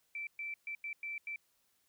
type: tone bursts at uneven times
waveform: sine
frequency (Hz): 2332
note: D7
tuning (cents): -13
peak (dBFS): -38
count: 6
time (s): 0.15-0.27 / 0.39-0.54 / 0.67-0.75 / 0.84-0.93 / 1.03-1.18 / 1.27-1.36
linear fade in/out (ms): 2
effects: white hiss -75 dBFS RMS until 1.88 s